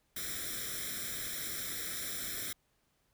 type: noise with comb filter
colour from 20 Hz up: white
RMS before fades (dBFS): -39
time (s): 0.16-2.53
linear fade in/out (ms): 5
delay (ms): 0.54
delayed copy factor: +0.95
effects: pink hiss -75 dBFS RMS until 3.13 s